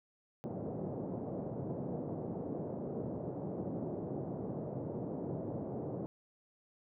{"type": "band-pass noise", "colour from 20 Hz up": "pink", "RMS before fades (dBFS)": -40, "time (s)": [0.44, 6.06], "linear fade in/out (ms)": 0, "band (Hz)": [120, 630], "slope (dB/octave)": 24, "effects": []}